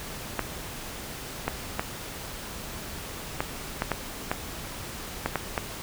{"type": "clicks", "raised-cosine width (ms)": 0.5, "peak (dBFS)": -10, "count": 10, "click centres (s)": [0.393, 1.48, 1.795, 3.405, 3.821, 3.917, 4.315, 5.26, 5.357, 5.578], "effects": ["pink hiss -38 dBFS RMS until 5.82 s"]}